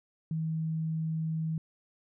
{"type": "tone", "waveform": "sine", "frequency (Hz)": 160, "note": "D#3", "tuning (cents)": 49, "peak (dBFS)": -29, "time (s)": [0.31, 1.58], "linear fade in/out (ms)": 2, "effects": []}